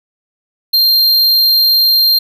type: tone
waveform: square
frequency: 4186 Hz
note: C8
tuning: in tune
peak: -8 dBFS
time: 0.73-2.19 s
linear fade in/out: 10 ms
effects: none